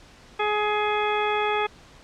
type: harmonic tone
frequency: 420 Hz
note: G#4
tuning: 19 cents sharp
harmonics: 1 / 2 / 3 / 4 / 5 / 6 / 8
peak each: -26 / -26 / -29 / -34 / -33 / -32 / -35 dBFS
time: 0.39-1.67 s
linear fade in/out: 10 ms
effects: pink hiss -50 dBFS RMS until 2.03 s + low-pass 6000 Hz 12 dB/octave